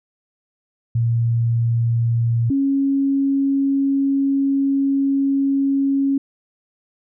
sine tone pair in turn, 116.54 / 275.1 Hz, A#2 / C#4, 0 / -13 cents, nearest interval octave + minor third, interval 1487 cents, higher second, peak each -15 dBFS, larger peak neither, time 0.95-2.5 / 2.5-6.18 s, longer second, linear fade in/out 5 ms, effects none

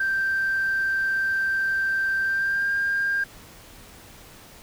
sine tone with pitch glide, 1568 to 1601.9 Hz, G6 to G6, 0 to +37 cents, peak -20 dBFS, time 0-3.24 s, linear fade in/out 5 ms, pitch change +37 cents, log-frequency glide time 2.24-2.71 s, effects tanh soft clip ceiling -17 dBFS + pink hiss -47 dBFS RMS until 4.62 s

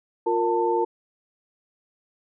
sine tone cluster, 352.8 / 464.5 / 891 Hz, F4 / A#4 / A5, +18 / -6 / +22 cents, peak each -24 / -24 / -24 dBFS, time 0.26-0.85 s, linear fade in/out 10 ms, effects none

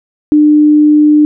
sine tone, 300 Hz, D4, 37 cents sharp, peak -3 dBFS, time 0.32-1.25 s, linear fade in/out 0 ms, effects none

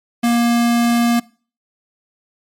square tone, 236.2 Hz, A#3, 23 cents sharp, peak -13 dBFS, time 0.23-1.2 s, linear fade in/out 10 ms, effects noise-tail reverb RT60 0.4 s tail -22 dB re dry + MP3 64 kbps

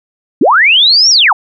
sine linear two-way sweep, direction up then down, 199.3 to 5750 to 702 Hz, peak -4 dBFS, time 0.41-1.33 s, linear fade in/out 5 ms, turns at 1.1 s, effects none

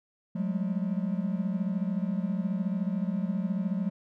triangle tone cluster, 180.4 / 199.4 / 213.6 Hz, F#3 / G3 / G#3, -44 / +30 / +49 cents, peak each -28 / -30 / -32 dBFS, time 0.35-3.9 s, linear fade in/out 10 ms, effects none

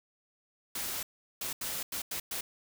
white noise bursts at uneven times, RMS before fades -36 dBFS, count 6, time 0.75-1.03 / 1.41-1.53 / 1.61-1.83 / 1.92-2.02 / 2.11-2.2 / 2.31-2.41 s, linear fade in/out 5 ms, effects none

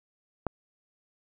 click, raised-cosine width 1 ms, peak -14 dBFS, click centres 0.467 s, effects none

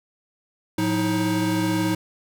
square tone cluster, 111.3 / 180.9 / 315.4 Hz, A2 / F#3 / D#4, +20 / -39 / +24 cents, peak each -29 / -27 / -23 dBFS, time 0.78-1.95 s, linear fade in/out 5 ms, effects none

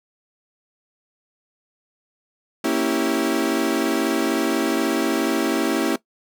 35% pulse chord, A# diminished seventh, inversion none, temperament equal, 233.1 / 277.2 / 329.6 / 392 Hz, A#3 / C#4 / E4 / G4, 0 / 0 / 0 / 0 cents, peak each -24 / -22 / -21 / -25 dBFS, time 2.64-5.96 s, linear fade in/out 5 ms, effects noise-tail reverb RT60 0.1 s tail -18 dB re dry

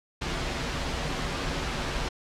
pink noise with comb filter, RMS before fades -30 dBFS, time 0.21-2.09 s, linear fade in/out 10 ms, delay 9.7 ms, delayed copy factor -0.5, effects low-pass 5000 Hz 12 dB/octave

